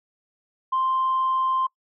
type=tone; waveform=sine; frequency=1046.5 Hz; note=C6; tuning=in tune; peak=-19 dBFS; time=0.72-1.67 s; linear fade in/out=10 ms; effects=noise-tail reverb RT60 0.1 s tail -23 dB re dry + tanh soft clip ceiling -16 dBFS